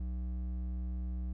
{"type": "tone with hard clipping", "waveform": "sine", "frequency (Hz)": 61.8, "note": "B1", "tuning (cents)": 2, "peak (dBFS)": -36, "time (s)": [0, 1.33], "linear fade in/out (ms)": 5, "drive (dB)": 8, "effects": []}